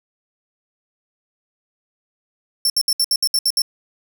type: tone bursts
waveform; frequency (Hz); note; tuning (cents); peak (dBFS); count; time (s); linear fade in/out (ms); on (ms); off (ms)
sawtooth; 5410; E8; +44; -12; 9; 2.65-3.619; 2; 49; 66
effects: none